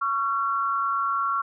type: tone pair together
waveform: sine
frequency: 1113.4 / 1365 Hz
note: C#6 / F6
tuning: +7 / -40 cents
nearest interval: major third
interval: 353 cents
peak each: -25 dBFS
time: 0.01-1.42 s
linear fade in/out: 10 ms
effects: none